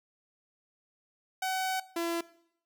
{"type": "tone pair in turn", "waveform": "sawtooth", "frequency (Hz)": [754, 337.4], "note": ["F#5", "E4"], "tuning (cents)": [32, 40], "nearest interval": "octave + major second", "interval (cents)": 1392, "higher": "first", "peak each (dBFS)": -26, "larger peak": "neither", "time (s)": [[1.42, 1.8], [1.96, 2.21]], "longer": "first", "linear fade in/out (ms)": 5, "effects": ["noise-tail reverb RT60 0.7 s tail -19 dB re dry"]}